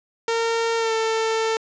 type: tone with pitch glide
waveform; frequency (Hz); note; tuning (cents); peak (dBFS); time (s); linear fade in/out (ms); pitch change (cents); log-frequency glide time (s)
sawtooth; 458.2 to 446.4; A#4 to A4; -30 to +25; -16; 0.28-1.57; 2; -45; 0.77-0.93
effects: resampled to 16000 Hz + 7-bit